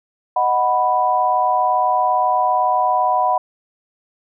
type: chord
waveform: sine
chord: B major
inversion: first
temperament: equal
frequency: 622.3 / 740 / 987.8 Hz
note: D#5 / F#5 / B5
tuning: 0 / 0 / 0 cents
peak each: -23 / -17 / -17 dBFS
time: 0.36-3.38 s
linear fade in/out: 5 ms
effects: none